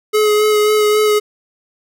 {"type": "tone with vibrato", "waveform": "square", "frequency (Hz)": 423.8, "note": "G#4", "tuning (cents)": 35, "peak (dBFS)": -11, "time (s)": [0.13, 1.2], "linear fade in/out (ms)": 20, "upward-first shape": "sine", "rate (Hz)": 3.7, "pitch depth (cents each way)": 16, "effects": []}